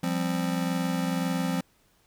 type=chord; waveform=square; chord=F suspended second; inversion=none; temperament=just; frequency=174.61 / 196.44 / 261.9 Hz; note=F3 / G3 / C4; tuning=0 / +4 / +2 cents; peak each=-29 / -34 / -31 dBFS; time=0.03-1.61 s; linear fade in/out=5 ms; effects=pink hiss -65 dBFS RMS until 2.06 s